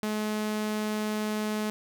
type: tone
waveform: sawtooth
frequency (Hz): 213.3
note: G#3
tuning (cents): +46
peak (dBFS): -24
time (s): 0.03-1.7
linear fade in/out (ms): 0
effects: none